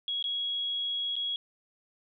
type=tone with dropouts; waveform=sine; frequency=3322 Hz; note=G#7; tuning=in tune; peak=-29 dBFS; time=0.08-1.36 s; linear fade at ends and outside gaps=1 ms; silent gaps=0.226-0.241 / 1.156-1.164 s; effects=none